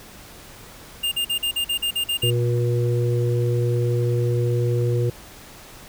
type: tone bursts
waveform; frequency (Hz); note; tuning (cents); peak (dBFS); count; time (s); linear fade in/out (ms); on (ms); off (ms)
square; 2811; F7; +11; -21; 10; 1.03-2.306; 10; 88; 44
type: harmonic tone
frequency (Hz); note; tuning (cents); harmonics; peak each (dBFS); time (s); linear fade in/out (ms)
120; B2; -49; 1 / 3 / 4; -19 / -26 / -27; 2.23-5.1; 5
effects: pink hiss -43 dBFS RMS until 5.88 s